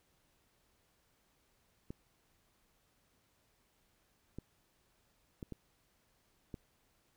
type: clicks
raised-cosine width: 3 ms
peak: -30 dBFS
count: 5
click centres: 1.905 / 4.386 / 5.428 / 5.523 / 6.542 s
effects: pink hiss -74 dBFS RMS until 7.16 s